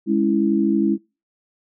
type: chord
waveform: sine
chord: C# minor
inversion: second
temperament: equal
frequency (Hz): 207.7 / 277.2 / 329.6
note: G#3 / C#4 / E4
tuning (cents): 0 / 0 / 0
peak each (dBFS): -19 / -22 / -19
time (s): 0.06-0.98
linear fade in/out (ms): 50
effects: noise-tail reverb RT60 0.3 s tail -25 dB re dry